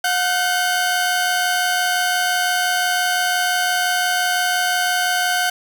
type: tone pair together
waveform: sawtooth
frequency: 722.1 / 1530 Hz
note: F#5 / G6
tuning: -42 / -42 cents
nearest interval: octave + minor second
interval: 1300 cents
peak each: -16 dBFS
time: 0.04-5.5 s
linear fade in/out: 5 ms
effects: none